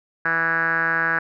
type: tone with low-pass filter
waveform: 5% pulse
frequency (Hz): 164.81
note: E3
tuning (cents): 0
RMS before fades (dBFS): -21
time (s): 0.25-1.19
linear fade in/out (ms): 5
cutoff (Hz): 1600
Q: 9.9
effects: none